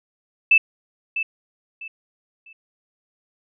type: tone with echo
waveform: sine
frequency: 2637 Hz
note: E7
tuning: in tune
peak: -10 dBFS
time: 0.51-0.58 s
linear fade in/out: 5 ms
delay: 650 ms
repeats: 3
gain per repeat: -11 dB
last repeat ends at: 2.53 s
effects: none